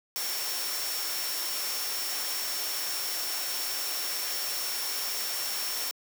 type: tone in noise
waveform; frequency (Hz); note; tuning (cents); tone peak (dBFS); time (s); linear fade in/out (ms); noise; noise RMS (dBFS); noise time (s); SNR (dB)
sine; 5460; F8; -40; -35; 0.16-5.91; 0; white; -33; 0.16-5.91; -5
effects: high-pass 400 Hz 12 dB/octave